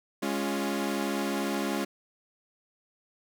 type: chord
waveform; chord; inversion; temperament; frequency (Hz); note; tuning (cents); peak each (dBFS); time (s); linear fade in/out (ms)
sawtooth; Db major; second; equal with one note detuned; 206.5 / 277.2 / 349.2; Ab3 / Db4 / F4; -10 / 0 / 0; -28 / -28 / -30; 0.22-1.85; 10
effects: none